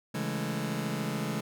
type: chord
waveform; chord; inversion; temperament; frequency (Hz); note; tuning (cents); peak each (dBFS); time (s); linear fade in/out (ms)
sawtooth; A major seventh; first; just; 137.5 / 165 / 206.2 / 220; C#3 / E3 / G#3 / A3; -14 / +2 / -12 / 0; -32 / -32 / -31 / -33; 0.14-1.41; 10
effects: none